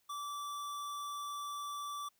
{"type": "tone", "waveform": "square", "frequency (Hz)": 1161, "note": "D6", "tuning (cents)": -20, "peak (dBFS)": -40, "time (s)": [0.09, 2.09], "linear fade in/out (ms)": 10, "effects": ["white hiss -75 dBFS RMS until 2.19 s"]}